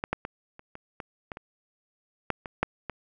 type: clicks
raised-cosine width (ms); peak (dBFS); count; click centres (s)
0.5; -14 / -11 / -18 / -30 / -26 / -21 / -20 / -24 / -10 / -21 / -8 / -18; 12; 0.039 / 0.13 / 0.251 / 0.594 / 0.754 / 1.002 / 1.318 / 1.371 / 2.303 / 2.458 / 2.63 / 2.897
effects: none